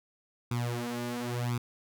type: tone with flanger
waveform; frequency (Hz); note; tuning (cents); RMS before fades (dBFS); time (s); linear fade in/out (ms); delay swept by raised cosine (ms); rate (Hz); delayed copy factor
sawtooth; 120.6; B2; -41; -33; 0.51-1.58; 5; 0.82 to 4.92; 0.95; +0.9
effects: none